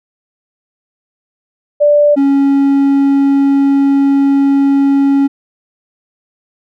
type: tone pair in turn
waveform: sine / triangle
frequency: 587.3 / 277.2 Hz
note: D5 / C#4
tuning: 0 / 0 cents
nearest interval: octave + minor second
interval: 1300 cents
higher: first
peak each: -5 / -5 dBFS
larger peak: neither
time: 1.8-2.16 / 2.16-5.28 s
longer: second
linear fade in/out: 20 ms
effects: none